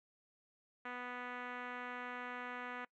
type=tone with low-pass filter; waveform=5% pulse; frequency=246.9 Hz; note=B3; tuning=in tune; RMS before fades=-45 dBFS; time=0.85-2.85 s; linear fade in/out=5 ms; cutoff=1800 Hz; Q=1.4; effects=noise-tail reverb RT60 0.1 s tail -23 dB re dry